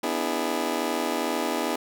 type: chord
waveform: 20% pulse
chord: E dominant seventh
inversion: second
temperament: just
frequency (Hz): 247.2 / 296.7 / 329.6 / 412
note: B3 / D4 / E4 / G#4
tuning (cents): +2 / +18 / 0 / -14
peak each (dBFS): -26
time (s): 0.03-1.76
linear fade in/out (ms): 5
effects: none